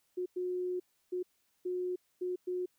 sine tone bursts at uneven times, 362.3 Hz, F#4, 36 cents flat, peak -32 dBFS, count 6, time 0.17-0.26 / 0.36-0.8 / 1.12-1.23 / 1.65-1.96 / 2.21-2.36 / 2.47-2.66 s, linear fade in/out 10 ms, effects white hiss -75 dBFS RMS until 2.78 s

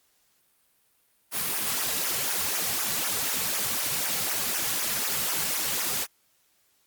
white noise with flanger, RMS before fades -28 dBFS, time 1.31-6.07 s, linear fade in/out 50 ms, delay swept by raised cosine 0.23 to 3.33 ms, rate 4 Hz, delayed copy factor -0.85, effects white hiss -67 dBFS RMS until 6.86 s + Opus 48 kbps

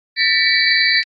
sine tone cluster, 1786 / 1955 / 2287 / 4029 / 4569 Hz, A6 / B6 / D7 / B7 / D8, +25 / -18 / -47 / +34 / -48 cents, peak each -19 dBFS, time 0.16-1.04 s, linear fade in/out 50 ms, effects AAC 32 kbps

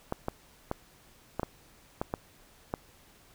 clicks, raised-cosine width 1 ms, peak -16 dBFS, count 8, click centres 0.124 / 0.284 / 0.714 / 1.396 / 1.432 / 2.015 / 2.139 / 2.739 s, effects pink hiss -59 dBFS RMS until 3.34 s

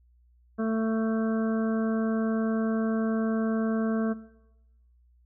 harmonic tone, 222.4 Hz, A3, 19 cents sharp, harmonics 1 / 2 / 3 / 5 / 6 / 7, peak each -26 / -32 / -36 / -40 / -42 / -43 dBFS, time 0.58-4.14 s, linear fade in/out 20 ms, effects noise-tail reverb RT60 1.0 s tail -19 dB re dry + added 60 Hz sine -58 dBFS peak until 5.25 s

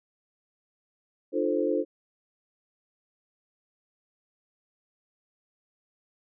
sine chord, D minor seventh, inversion none, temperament equal with one note detuned, 301.1 / 349.2 / 440 / 523.3 Hz, D4 / F4 / A4 / C5, +43 / 0 / 0 / 0 cents, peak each -29 dBFS, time 1.32-1.85 s, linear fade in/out 50 ms, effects none

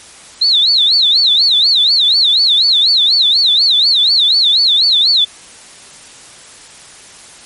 sine tone with vibrato, 3948 Hz, B7, 1 cent flat, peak -7 dBFS, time 0.41-5.25 s, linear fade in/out 10 ms, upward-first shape sine, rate 4.1 Hz, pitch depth 230 cents each way, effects white hiss -37 dBFS RMS until 7.45 s + MP3 48 kbps

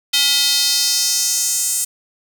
square tone with high-pass filter sweep, 283 Hz, C#4, 36 cents sharp, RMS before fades -17 dBFS, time 0.13-1.85 s, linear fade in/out 10 ms, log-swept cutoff 3400 to 8100 Hz, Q 2.4, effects none

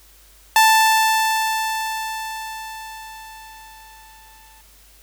sawtooth tone with exponential decay, 882 Hz, A5, 4 cents sharp, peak -6 dBFS, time 0.56-4.61 s, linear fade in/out 1 ms, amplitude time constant 880 ms, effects added 50 Hz sine -51 dBFS peak until 5.02 s + white hiss -51 dBFS RMS until 5.02 s

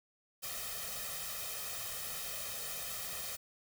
white noise with comb filter, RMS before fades -41 dBFS, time 0.42-3.37 s, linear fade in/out 20 ms, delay 1.6 ms, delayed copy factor +1, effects none

